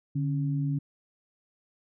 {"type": "tone pair together", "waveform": "sine", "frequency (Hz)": [145.57, 274.8], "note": ["D3", "C#4"], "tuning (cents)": [-15, -15], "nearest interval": "major seventh", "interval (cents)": 1100, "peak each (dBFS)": [-26, -33], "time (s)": [0.15, 0.79], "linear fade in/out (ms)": 10, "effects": []}